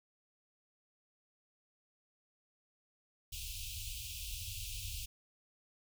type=band-stop noise; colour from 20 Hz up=pink; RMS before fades=-43 dBFS; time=3.32-5.06 s; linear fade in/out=10 ms; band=110 to 2500 Hz; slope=96 dB/octave; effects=none